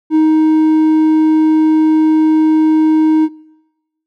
sine tone with hard clipping, 313.3 Hz, D#4, 12 cents sharp, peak -8 dBFS, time 0.1-3.29 s, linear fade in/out 50 ms, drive 3 dB, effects noise-tail reverb RT60 1.0 s tail -22 dB re dry

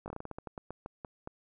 slowing click train, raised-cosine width 1 ms, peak -26 dBFS, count 15, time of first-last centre 0.06-1.274 s, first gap 19 ms, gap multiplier 1.21, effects none

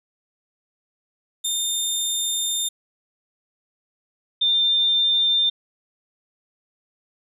20% pulse / sine tone pair in turn, 3622 / 3597 Hz, A7 / A7, +49 / +37 cents, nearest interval unison, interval 12 cents, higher first, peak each -16 dBFS, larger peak neither, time 1.44-2.69 / 4.41-5.5 s, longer first, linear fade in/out 10 ms, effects none

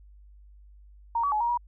sine tone with pitch steps, 930 / 1137 / 850 / 944 / 960 Hz, A#5 / C#6 / G#5 / A#5 / B5, -4 / +44 / +40 / +22 / -49 cents, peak -23 dBFS, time 1.15-1.575 s, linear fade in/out 5 ms, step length 85 ms, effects added 50 Hz sine -49 dBFS peak until 1.67 s

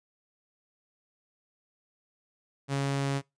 sawtooth tone, 138.59 Hz, C#3, in tune, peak -23 dBFS, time 2.68-3.22 s, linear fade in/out 50 ms, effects noise-tail reverb RT60 0.2 s tail -23 dB re dry + resampled to 22050 Hz

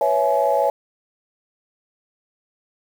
sine chord, C# minor seventh, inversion third, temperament equal with one note detuned, 493.9 / 554.4 / 659.3 / 845.1 Hz, B4 / C#5 / E5 / G#5, 0 / 0 / 0 / +30 cents, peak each -24 / -19 / -21 / -20 dBFS, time 0.01-0.7 s, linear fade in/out 2 ms, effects tanh soft clip ceiling -6 dBFS + 7-bit

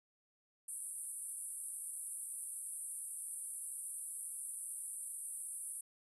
white band-pass noise, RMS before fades -45 dBFS, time 0.68-5.81 s, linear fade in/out 5 ms, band 8600 to 11000 Hz, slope 96 dB/octave, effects none

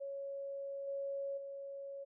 sine tone with level steps, 554.4 Hz, C#5, in tune, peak -40 / -37 / -43 dBFS, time 0-2.05 s, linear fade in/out 20 ms, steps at 0.87 / 1.37 s, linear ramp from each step 10 ms, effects none

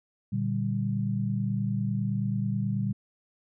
sine chord, G minor, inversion first, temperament just, 117.6 / 147 / 196 Hz, Bb2 / D3 / G3, +16 / +2 / 0 cents, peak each -29 / -33 / -29 dBFS, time 0.32-2.93 s, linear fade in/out 10 ms, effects none

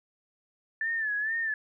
sine tone with vibrato, 1751 Hz, A6, 9 cents flat, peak -27 dBFS, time 0.81-1.54 s, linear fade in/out 2 ms, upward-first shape sine, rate 2.2 Hz, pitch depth 86 cents each way, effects none

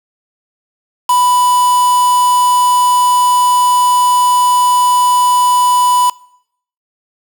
triangle tone with quantisation, 990 Hz, B5, 4 cents sharp, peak -6 dBFS, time 1.09-6.1 s, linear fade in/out 5 ms, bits 3, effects noise-tail reverb RT60 0.7 s tail -23 dB re dry

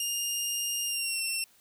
15% pulse tone with pitch glide, 2819 to 2706 Hz, F7 to E7, +16 to +45 cents, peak -22 dBFS, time 0-1.44 s, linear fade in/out 2 ms, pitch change -71 cents, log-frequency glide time 0.85-1.21 s, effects white hiss -62 dBFS RMS until 1.6 s

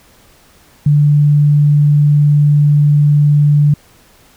sine tone, 146.83 Hz, D3, in tune, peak -6 dBFS, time 0.86-3.74 s, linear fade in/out 5 ms, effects pink hiss -47 dBFS RMS until 4.36 s

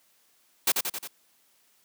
white noise with echo, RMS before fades -22 dBFS, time 0.67-0.72 s, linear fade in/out 5 ms, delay 89 ms, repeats 4, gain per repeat -4 dB, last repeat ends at 1.076 s, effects white hiss -65 dBFS RMS until 1.84 s + high-pass 150 Hz 12 dB/octave

